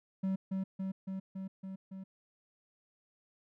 triangle tone with echo, 191 Hz, G3, 45 cents flat, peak -28 dBFS, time 0.23-0.36 s, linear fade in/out 10 ms, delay 280 ms, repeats 6, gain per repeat -2 dB, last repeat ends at 2.04 s, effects none

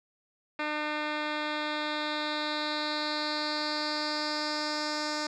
10% pulse tone with low-pass filter sweep, 301.7 Hz, D4, 47 cents sharp, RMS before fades -32 dBFS, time 0.59-5.27 s, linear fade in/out 5 ms, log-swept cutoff 2900 to 5700 Hz, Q 4.4, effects none

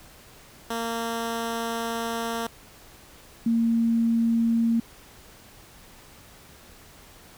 10% pulse / sine tone pair in turn, 230 / 230 Hz, A#3 / A#3, -23 / -23 cents, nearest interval unison, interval 0 cents, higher neither, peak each -19 dBFS, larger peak neither, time 0.7-2.47 / 3.46-4.8 s, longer first, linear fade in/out 5 ms, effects pink hiss -50 dBFS RMS until 7.37 s

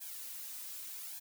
blue noise with flanger, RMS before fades -45 dBFS, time 0-1.2 s, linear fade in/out 20 ms, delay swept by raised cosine 1.2 to 4 ms, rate 0.85 Hz, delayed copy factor +1, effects none

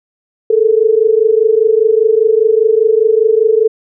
sine tone pair together, 429.2 / 454.2 Hz, A4 / A#4, -43 / -45 cents, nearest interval minor second, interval 98 cents, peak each -10 dBFS, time 0.5-3.68 s, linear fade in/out 5 ms, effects none

